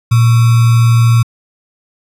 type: tone with sample-and-hold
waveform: sine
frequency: 116.54 Hz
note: A#2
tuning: in tune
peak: -5 dBFS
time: 0.11-1.23 s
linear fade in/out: 10 ms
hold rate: 1225 Hz
effects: resampled to 32000 Hz